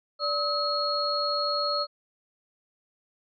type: tone cluster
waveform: sine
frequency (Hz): 580 / 1282 / 4303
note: D5 / E6 / C8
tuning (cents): -22 / -49 / +48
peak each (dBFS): -30 / -29 / -28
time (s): 0.19-1.87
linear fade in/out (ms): 50
effects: none